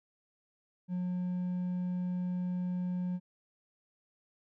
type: tone with hard clipping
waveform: triangle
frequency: 180 Hz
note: F#3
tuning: 47 cents flat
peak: -32 dBFS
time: 0.88-3.2 s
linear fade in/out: 50 ms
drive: 5 dB
effects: none